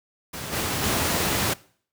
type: noise with level steps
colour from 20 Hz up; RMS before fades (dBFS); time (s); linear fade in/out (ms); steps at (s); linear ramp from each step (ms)
pink; -33 / -26 / -23; 0.33-1.54; 10; 0.52 / 0.82; 20
effects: noise-tail reverb RT60 0.5 s tail -21 dB re dry + high-pass 80 Hz 12 dB/octave